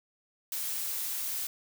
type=noise; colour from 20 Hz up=blue; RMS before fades=-34 dBFS; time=0.52-1.47 s; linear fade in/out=2 ms; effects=none